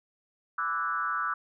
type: tone with frequency modulation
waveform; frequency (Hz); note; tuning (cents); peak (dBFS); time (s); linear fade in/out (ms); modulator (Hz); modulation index
sine; 1318.5; E6; 0; -27; 0.58-1.34; 5; 157; 1.3
effects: none